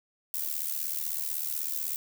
violet noise with amplitude modulation, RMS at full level -29 dBFS, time 0.34-1.96 s, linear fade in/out 0 ms, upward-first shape sine, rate 76.1 Hz, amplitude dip 80%, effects none

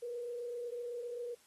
sine tone with frequency modulation, 480.7 Hz, B4, 47 cents flat, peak -38 dBFS, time 0.02-1.35 s, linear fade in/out 10 ms, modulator 27.8 Hz, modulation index 0.4, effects white hiss -66 dBFS RMS until 1.46 s + AAC 32 kbps

